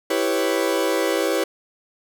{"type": "chord", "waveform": "40% pulse", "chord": "C# half-diminished seventh", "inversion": "first", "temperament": "equal", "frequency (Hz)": [329.6, 392, 493.9, 554.4], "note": ["E4", "G4", "B4", "C#5"], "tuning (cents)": [0, 0, 0, 0], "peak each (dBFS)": -24, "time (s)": [0.1, 1.44], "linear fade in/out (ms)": 5, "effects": []}